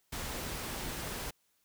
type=noise; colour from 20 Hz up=pink; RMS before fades=-39 dBFS; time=0.12-1.31 s; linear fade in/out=10 ms; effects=white hiss -74 dBFS RMS until 1.64 s